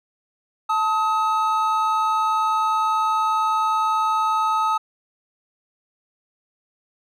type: tone pair together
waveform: triangle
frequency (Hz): 880 / 1269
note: A5 / D#6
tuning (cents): 0 / +34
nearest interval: tritone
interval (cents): 634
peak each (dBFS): -20 / -18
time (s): 0.69-4.78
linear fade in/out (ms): 10
effects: none